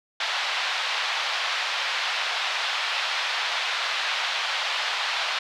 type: band-pass noise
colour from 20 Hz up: white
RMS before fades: -27 dBFS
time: 0.2-5.39 s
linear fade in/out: 5 ms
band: 700 to 4000 Hz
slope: 24 dB/octave
effects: none